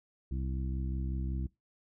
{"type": "harmonic tone", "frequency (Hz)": 65.4, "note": "C2", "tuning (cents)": 0, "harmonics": [1, 2, 3, 4, 5], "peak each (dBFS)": [-33, -39, -43, -48, -47], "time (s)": [0.31, 1.47], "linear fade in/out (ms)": 5, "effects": ["noise-tail reverb RT60 0.2 s tail -22 dB re dry"]}